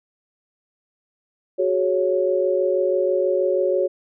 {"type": "chord", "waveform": "sine", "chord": "F# suspended second", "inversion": "none", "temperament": "just", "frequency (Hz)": [370, 416.2, 555], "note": ["F#4", "G#4", "C#5"], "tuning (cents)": [0, 4, 2], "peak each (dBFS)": [-21, -25, -20], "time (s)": [1.58, 3.88], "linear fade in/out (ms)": 20, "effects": []}